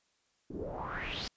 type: noise with low-pass filter sweep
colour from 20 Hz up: pink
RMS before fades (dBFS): -39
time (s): 0.5-1.28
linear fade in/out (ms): 5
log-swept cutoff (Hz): 290 to 5200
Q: 4.6
effects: white hiss -74 dBFS RMS until 1.36 s + resampled to 16000 Hz